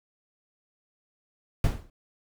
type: noise with exponential decay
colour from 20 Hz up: brown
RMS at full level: -19 dBFS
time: 1.64-1.9 s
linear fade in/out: 2 ms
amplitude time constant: 56 ms
effects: none